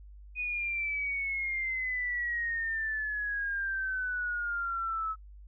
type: exponential sweep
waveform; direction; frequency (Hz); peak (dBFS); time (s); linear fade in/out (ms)
sine; down; 2493 to 1291; -30; 0.35-5.16; 50
effects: noise-tail reverb RT60 0.1 s tail -26 dB re dry + added 50 Hz sine -47 dBFS peak until 5.47 s